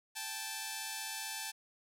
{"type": "tone pair together", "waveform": "5% pulse", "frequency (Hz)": [784, 875.1], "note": ["G5", "A5"], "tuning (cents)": [0, -10], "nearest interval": "major second", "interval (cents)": 190, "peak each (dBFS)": [-33, -28], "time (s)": [0.15, 1.52], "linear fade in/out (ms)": 20, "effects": []}